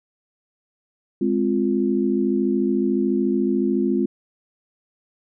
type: chord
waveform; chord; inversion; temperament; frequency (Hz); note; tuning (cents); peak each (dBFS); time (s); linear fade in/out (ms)
sine; F minor; first; equal; 207.7 / 261.6 / 349.2; Ab3 / C4 / F4; 0 / 0 / 0; -22; 1.21-4.06; 5
effects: none